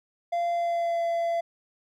triangle tone with pitch glide, 689 to 677.6 Hz, F5 to E5, -24 to +48 cents, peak -22 dBFS, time 0.32-1.41 s, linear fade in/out 10 ms, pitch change -28 cents, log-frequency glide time 0.52-1.03 s, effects none

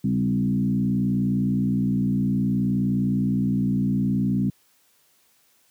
sine tone with frequency modulation, 197.1 Hz, G3, 10 cents sharp, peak -19 dBFS, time 0.04-4.5 s, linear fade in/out 5 ms, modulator 59.4 Hz, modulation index 1.2, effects white hiss -62 dBFS RMS until 5.7 s + high-pass 80 Hz 12 dB/octave

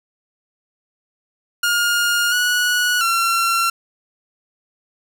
sawtooth tone with pitch steps, 1419 / 1465 / 1362 Hz, F6 / F#6 / F6, +27 / -18 / -44 cents, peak -12 dBFS, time 1.63-3.7 s, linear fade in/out 5 ms, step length 690 ms, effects none

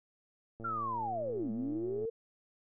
click train, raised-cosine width 2 ms, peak -34 dBFS, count 165, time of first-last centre 0.6-2.051 s, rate 113 Hz
sine linear two-way sweep, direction down then up, 1396.9 to 209.1 to 467.6 Hz, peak -33 dBFS, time 0.64-2.1 s, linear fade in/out 10 ms, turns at 1.51 s
effects none

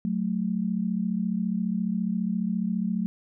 sine tone pair together, 185 / 219.6 Hz, F#3 / A3, 0 / -3 cents, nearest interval minor third, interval 297 cents, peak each -27 dBFS, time 0.05-3.06 s, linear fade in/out 0 ms, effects none

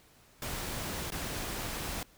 pink noise with dropouts, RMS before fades -37 dBFS, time 0.42-2.03 s, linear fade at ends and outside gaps 2 ms, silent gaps 1.104-1.12 s, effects pink hiss -61 dBFS RMS until 2.17 s

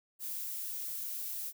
violet noise, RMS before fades -39 dBFS, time 0.19-1.53 s, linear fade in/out 50 ms, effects none

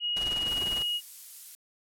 sine tone, 2889 Hz, F#7, 42 cents flat, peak -27 dBFS, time 0-1.01 s, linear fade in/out 50 ms
pink noise with tremolo, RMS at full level -37 dBFS, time 0.16-0.83 s, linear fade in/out 10 ms, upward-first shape sine, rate 20 Hz, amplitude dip 60%
violet noise, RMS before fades -41 dBFS, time 0.48-1.55 s, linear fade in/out 0 ms
effects low-pass 12000 Hz 12 dB/octave

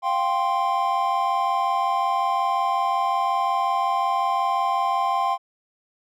triangle chord, F suspended second, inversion none, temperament equal, 698.5 / 784 / 1046.5 Hz, F5 / G5 / C6, 0 / 0 / 0 cents, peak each -25 / -22 / -21 dBFS, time 0.02-5.38 s, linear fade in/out 50 ms, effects none

